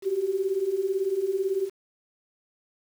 sine beating tone pair, 372.1 / 390.1 Hz, F#4 / G4, +10 / -8 cents, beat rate 18 Hz, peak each -29 / -25 dBFS, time 0.02-1.7 s, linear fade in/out 50 ms, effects 8-bit

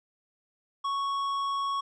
sine tone with tanh clipping, 1109 Hz, C#6, in tune, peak -29 dBFS, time 0.84-1.81 s, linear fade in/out 10 ms, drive 10 dB, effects none

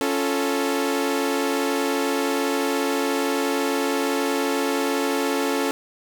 sawtooth chord, Db augmented, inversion none, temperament equal, 277.2 / 349.2 / 440 Hz, Db4 / F4 / A4, 0 / 0 / 0 cents, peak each -20 / -25 / -21 dBFS, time 0.01-5.71 s, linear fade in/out 0 ms, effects 9-bit

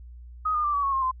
sine tone with pitch steps, 1256 / 1216 / 1177.3 / 1139.8 / 1103.6 / 1068.4 / 1034.4 Hz, D#6 / D#6 / D6 / C#6 / C#6 / C6 / C6, +16 / -40 / +4 / +48 / -8 / +36 / -20 cents, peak -22 dBFS, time 0.45-1.115 s, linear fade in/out 10 ms, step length 95 ms, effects added 60 Hz sine -41 dBFS peak until 1.2 s

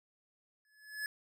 square tone with exponential growth, 1709 Hz, G#6, 49 cents sharp, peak -34 dBFS, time 0.65-1.06 s, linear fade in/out 1 ms, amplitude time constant 87 ms, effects none

